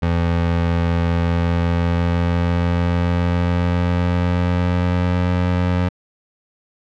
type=tone with pitch glide; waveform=25% pulse; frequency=85 to 89.43 Hz; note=F2 to F2; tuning=-46 to +42 cents; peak=-12 dBFS; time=0.02-5.89 s; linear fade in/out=10 ms; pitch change=+88 cents; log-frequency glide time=1.09-5.35 s; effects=low-pass 3000 Hz 12 dB/octave